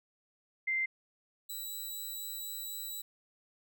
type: tone pair in turn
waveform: sine / 5% pulse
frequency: 2086 / 3938 Hz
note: C7 / B7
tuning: -6 / -6 cents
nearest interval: major seventh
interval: 1100 cents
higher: second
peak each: -29 / -31 dBFS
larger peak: first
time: 0.67-0.86 / 1.49-3.02 s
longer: second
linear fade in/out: 10 ms
effects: none